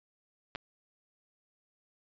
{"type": "clicks", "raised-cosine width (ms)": 0.3, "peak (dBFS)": -22, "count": 2, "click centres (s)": [0.551, 0.558], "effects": ["resampled to 16000 Hz"]}